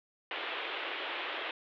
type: band-pass noise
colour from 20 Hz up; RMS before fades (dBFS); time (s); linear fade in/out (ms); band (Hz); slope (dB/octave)
white; -38; 0.31-1.51; 2; 320 to 3400; 48
effects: none